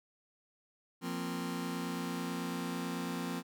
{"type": "chord", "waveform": "sawtooth", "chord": "F suspended fourth", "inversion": "none", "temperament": "just", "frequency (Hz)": [174.61, 232.8, 261.9], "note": ["F3", "Bb3", "C4"], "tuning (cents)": [0, -2, 2], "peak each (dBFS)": [-35, -37, -35], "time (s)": [1.01, 3.43], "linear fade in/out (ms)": 50, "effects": []}